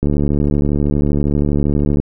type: click train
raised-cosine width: 3 ms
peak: -4 dBFS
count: 144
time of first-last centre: 0.03-2 s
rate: 72.6 Hz
effects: none